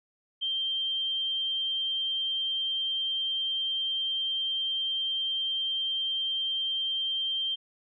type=tone; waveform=sine; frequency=3155 Hz; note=G7; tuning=10 cents sharp; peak=-27 dBFS; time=0.41-7.56 s; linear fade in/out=20 ms; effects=none